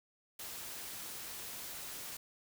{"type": "noise", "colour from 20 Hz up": "white", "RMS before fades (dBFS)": -45, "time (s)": [0.39, 2.17], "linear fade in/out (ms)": 5, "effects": []}